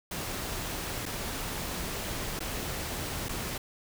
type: noise with dropouts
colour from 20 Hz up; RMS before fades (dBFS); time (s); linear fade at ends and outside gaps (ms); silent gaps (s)
pink; -35; 0.11-3.58; 5; 1.056-1.061 / 2.393-2.404 / 3.286-3.291
effects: none